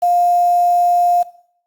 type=tone with quantisation; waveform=sine; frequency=704 Hz; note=F5; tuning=14 cents sharp; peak=-11 dBFS; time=0.02-1.23 s; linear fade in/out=10 ms; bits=6; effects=noise-tail reverb RT60 0.6 s tail -17 dB re dry + Opus 48 kbps